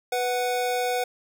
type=tone pair together; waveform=square; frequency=493.9 / 740 Hz; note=B4 / F#5; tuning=0 / 0 cents; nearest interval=perfect fifth; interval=700 cents; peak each=-27 dBFS; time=0.12-1.04 s; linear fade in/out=5 ms; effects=none